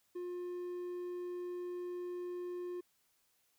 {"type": "tone", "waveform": "triangle", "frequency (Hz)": 355.7, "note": "F4", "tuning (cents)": 32, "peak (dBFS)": -37, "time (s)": [0.15, 2.81], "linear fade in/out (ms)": 10, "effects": ["white hiss -75 dBFS RMS until 3.58 s"]}